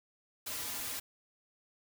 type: noise with comb filter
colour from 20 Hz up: white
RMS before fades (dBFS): -39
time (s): 0.46-1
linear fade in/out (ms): 10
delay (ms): 5.4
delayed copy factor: -1
effects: none